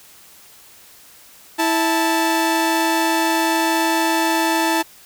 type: tone pair together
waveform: sawtooth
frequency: 327 / 880 Hz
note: E4 / A5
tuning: -14 / 0 cents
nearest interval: octave + perfect fourth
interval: 1714 cents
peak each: -15 dBFS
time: 1.58-4.83 s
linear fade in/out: 20 ms
effects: white hiss -46 dBFS RMS until 5.05 s